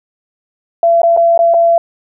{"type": "tone with dropouts", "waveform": "sine", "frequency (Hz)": 676, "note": "E5", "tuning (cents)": 43, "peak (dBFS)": -6, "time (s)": [0.83, 1.78], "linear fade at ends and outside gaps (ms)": 2, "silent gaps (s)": [[1.018, 1.032], [1.166, 1.173], [1.377, 1.39], [1.539, 1.542]], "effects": []}